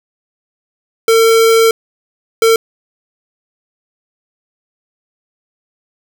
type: tone bursts at uneven times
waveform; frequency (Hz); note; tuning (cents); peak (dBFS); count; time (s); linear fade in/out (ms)
square; 452.3; A4; +48; -7; 2; 1.08-1.71 / 2.42-2.56; 2
effects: none